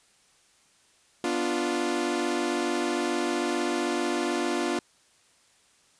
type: chord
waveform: sawtooth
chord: B diminished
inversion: none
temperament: equal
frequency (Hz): 246.9 / 293.7 / 349.2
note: B3 / D4 / F4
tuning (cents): 0 / 0 / 0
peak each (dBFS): -28 / -27 / -24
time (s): 1.24-4.79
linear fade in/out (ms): 2
effects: white hiss -62 dBFS RMS until 5.99 s + resampled to 22050 Hz